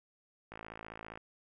click train, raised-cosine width 0.5 ms, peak -30 dBFS, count 37, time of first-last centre 0.52-1.175 s, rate 55 Hz, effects none

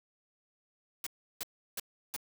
white noise bursts, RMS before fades -37 dBFS, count 4, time 1.04-2.164 s, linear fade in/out 2 ms, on 26 ms, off 340 ms, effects none

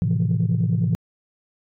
sine chord, F major seventh, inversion first, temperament equal, 110 / 130.81 / 164.81 / 174.61 Hz, A2 / C3 / E3 / F3, 0 / 0 / 0 / 0 cents, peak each -21 / -24 / -21 / -24 dBFS, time 0.02-0.95 s, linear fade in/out 0 ms, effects tanh soft clip ceiling -12 dBFS

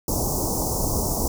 pink band-stop noise, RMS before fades -24 dBFS, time 0.08-1.28 s, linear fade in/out 2 ms, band 1000 to 5300 Hz, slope 48 dB/octave, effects none

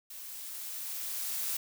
blue noise with level ramp, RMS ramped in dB -45 to -33 dBFS, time 0.1-1.57 s, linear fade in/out 5 ms, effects none

